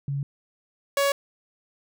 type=tone pair in turn; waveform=sine / sawtooth; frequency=140 / 560 Hz; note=C#3 / C#5; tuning=+18 / +18 cents; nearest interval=2 octaves; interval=2400 cents; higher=second; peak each=-25 / -16 dBFS; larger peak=second; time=0.08-0.23 / 0.97-1.12 s; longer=neither; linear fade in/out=2 ms; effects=none